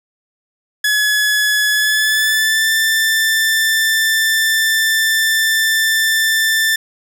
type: tone with pitch glide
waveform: sawtooth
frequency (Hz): 1700 to 1775.3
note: G#6 to A6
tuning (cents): +40 to +15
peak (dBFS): -9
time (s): 0.84-6.76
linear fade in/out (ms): 5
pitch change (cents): +75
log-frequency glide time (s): 1.7-2.71
effects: none